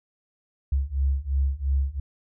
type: beating tone pair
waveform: sine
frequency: 67 / 69.9 Hz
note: C2 / C#2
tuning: +42 / +15 cents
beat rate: 2.9 Hz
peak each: -25 / -24 dBFS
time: 0.72-2 s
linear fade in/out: 5 ms
effects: none